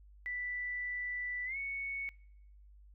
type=tone with pitch glide; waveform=sine; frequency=1975.5 to 2217 Hz; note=B6 to C#7; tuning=0 to 0 cents; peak=-36 dBFS; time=0.26-2.09 s; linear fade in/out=0 ms; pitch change=+200 cents; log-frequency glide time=1.45-1.57 s; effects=noise-tail reverb RT60 0.8 s tail -25 dB re dry + added 50 Hz sine -55 dBFS peak until 2.94 s